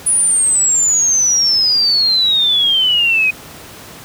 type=exponential sweep; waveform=sine; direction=down; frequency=9940 to 2489 Hz; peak=-10 dBFS; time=0.06-3.31 s; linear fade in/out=10 ms; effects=pink hiss -35 dBFS RMS until 4.04 s + high-pass 80 Hz 12 dB/octave